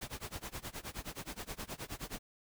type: noise with tremolo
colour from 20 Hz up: pink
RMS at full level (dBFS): -41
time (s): 0.01-2.19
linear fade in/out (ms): 10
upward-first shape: sine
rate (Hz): 9.5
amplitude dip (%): 95
effects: none